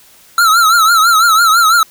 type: tone with vibrato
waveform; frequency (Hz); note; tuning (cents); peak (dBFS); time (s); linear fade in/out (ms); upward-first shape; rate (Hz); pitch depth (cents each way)
square; 1336; E6; +23; -7; 0.38-1.83; 2; triangle; 6; 120
effects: white hiss -44 dBFS RMS until 1.9 s